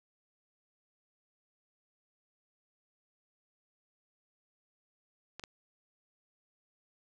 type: clicks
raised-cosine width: 0.2 ms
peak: -25 dBFS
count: 2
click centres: 5.396 / 5.438 s
effects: none